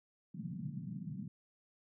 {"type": "band-pass noise", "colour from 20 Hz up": "white", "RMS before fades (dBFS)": -43, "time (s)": [0.34, 1.28], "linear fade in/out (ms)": 5, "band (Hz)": [130, 210], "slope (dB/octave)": 48, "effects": []}